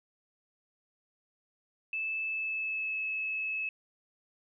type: tone with pitch glide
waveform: sine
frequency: 2625 to 2593 Hz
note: E7 to E7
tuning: -8 to -29 cents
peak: -31 dBFS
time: 1.93-3.69 s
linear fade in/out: 2 ms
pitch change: -21 cents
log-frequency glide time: 2.24-3 s
effects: none